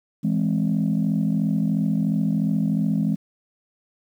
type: chord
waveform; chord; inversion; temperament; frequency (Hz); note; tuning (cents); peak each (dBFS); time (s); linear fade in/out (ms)
sine; E augmented; none; equal; 164.81 / 207.7 / 261.6; E3 / G#3 / B#3; 0 / 0 / 0; -22 / -21 / -25; 0.23-3.16; 20
effects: tanh soft clip ceiling -13 dBFS + 9-bit